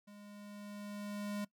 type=tone with level ramp; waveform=square; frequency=205.5 Hz; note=G#3; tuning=18 cents flat; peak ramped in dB=-54 to -37 dBFS; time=0.07-1.45 s; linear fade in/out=10 ms; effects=noise-tail reverb RT60 0.1 s tail -20 dB re dry